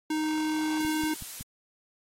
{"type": "tone", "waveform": "square", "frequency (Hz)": 310.2, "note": "D#4", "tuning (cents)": -5, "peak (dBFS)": -27, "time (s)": [0.1, 1.14], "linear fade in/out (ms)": 5}
{"type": "noise", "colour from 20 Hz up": "blue", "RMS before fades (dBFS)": -38, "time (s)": [0.8, 1.43], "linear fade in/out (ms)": 5}
{"type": "click train", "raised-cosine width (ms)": 5, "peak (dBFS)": -30, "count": 4, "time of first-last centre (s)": [0.85, 1.41], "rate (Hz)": 5.36}
{"effects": ["low-pass 12000 Hz 12 dB/octave", "AAC 48 kbps"]}